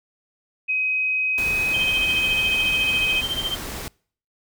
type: tone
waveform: sine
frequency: 2526 Hz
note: D#7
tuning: 26 cents sharp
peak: -19 dBFS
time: 0.68-3.22 s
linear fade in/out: 20 ms
type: noise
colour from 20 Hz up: pink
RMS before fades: -32 dBFS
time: 1.38-3.88 s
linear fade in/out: 0 ms
type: tone with tremolo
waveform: sine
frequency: 3138 Hz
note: G7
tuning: 1 cent sharp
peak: -20 dBFS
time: 1.73-3.56 s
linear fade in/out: 20 ms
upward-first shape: triangle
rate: 14 Hz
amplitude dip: 90%
effects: noise-tail reverb RT60 0.5 s tail -26 dB re dry